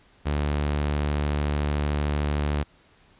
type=tone; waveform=sawtooth; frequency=73.42 Hz; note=D2; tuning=in tune; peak=-19 dBFS; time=0.25-2.64 s; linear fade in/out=20 ms; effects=pink hiss -58 dBFS RMS until 3.19 s + resampled to 8000 Hz